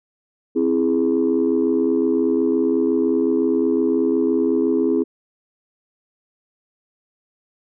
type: chord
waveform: sine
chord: C augmented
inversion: none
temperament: equal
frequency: 261.6 / 329.6 / 415.3 Hz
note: C4 / E4 / G#4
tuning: 0 / 0 / 0 cents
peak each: -19 dBFS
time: 0.55-5.04 s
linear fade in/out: 20 ms
effects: tanh soft clip ceiling -9 dBFS